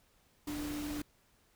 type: tone in noise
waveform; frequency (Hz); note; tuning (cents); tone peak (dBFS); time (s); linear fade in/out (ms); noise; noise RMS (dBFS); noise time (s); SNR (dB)
sine; 295.7; D4; +12; -37; 0.47-1.02; 5; pink; -44; 0.47-1.02; +4
effects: pink hiss -69 dBFS RMS until 1.55 s